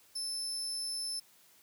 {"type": "tone", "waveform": "30% pulse", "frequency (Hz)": 5270, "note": "E8", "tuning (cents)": -1, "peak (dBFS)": -31, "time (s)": [0.15, 1.2], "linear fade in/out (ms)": 10, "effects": ["white hiss -63 dBFS RMS until 1.62 s", "high-pass 60 Hz 12 dB/octave"]}